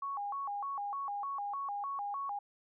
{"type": "tone with vibrato", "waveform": "sine", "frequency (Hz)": 950, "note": "A#5", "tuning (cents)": 33, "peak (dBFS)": -35, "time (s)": [0.02, 2.39], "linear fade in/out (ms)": 5, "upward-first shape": "square", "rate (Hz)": 3.3, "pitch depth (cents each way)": 270, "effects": []}